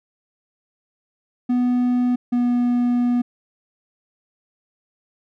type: tone pair in turn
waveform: triangle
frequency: 246.9 / 243.4 Hz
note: B3 / B3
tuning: 0 / -25 cents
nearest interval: unison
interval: 25 cents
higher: first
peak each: -14 / -14 dBFS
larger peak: neither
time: 1.49-2.16 / 2.32-3.22 s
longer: second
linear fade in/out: 10 ms
effects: none